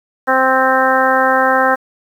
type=harmonic tone; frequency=261.6 Hz; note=C4; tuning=in tune; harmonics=1 / 2 / 3 / 4 / 5 / 6 / 7; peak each=-22 / -16 / -16 / -18 / -18 / -17 / -21 dBFS; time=0.27-1.76 s; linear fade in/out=20 ms; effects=7-bit